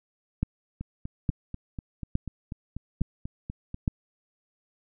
two click trains, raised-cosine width 5 ms, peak -12 / -22 dBFS, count 5 / 13, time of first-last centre 0.43-3.878 / 0.81-3.744 s, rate 1.16 / 4.09 Hz, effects none

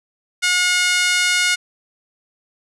5% pulse tone with high-pass filter, 720 Hz, F#5, 47 cents flat, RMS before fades -17 dBFS, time 0.42-1.56 s, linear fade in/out 20 ms, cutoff 1700 Hz, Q 4.2, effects low-pass 10000 Hz 12 dB/octave

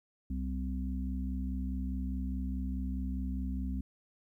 harmonic tone, 64.8 Hz, C2, 16 cents flat, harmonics 1 / 3 / 4, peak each -34 / -39 / -40 dBFS, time 0.3-3.81 s, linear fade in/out 5 ms, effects 12-bit

